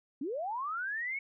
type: linear sweep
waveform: sine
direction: up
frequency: 246.9 to 2234 Hz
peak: -33 dBFS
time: 0.21-1.19 s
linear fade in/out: 5 ms
effects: none